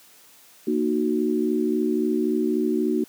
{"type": "chord", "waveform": "sine", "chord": "D# minor", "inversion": "second", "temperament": "equal with one note detuned", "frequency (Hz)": [233.1, 306.3, 370], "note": ["A#3", "D#4", "F#4"], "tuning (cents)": [0, -27, 0], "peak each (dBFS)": -24, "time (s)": [0.67, 3.04], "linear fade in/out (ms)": 5, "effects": ["white hiss -52 dBFS RMS until 3.08 s", "high-pass 150 Hz 12 dB/octave"]}